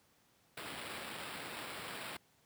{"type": "noise with sample-and-hold", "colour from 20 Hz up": "white", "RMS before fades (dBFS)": -45, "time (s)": [0.57, 2.17], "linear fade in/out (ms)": 5, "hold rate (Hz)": 6300, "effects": ["pink hiss -70 dBFS RMS until 2.45 s", "high-pass 100 Hz 12 dB/octave"]}